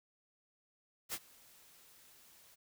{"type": "noise with ADSR envelope", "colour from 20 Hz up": "white", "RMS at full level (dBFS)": -38, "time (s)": [1.09, 2.56], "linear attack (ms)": 47, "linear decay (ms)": 48, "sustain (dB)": -24, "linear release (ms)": 23, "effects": []}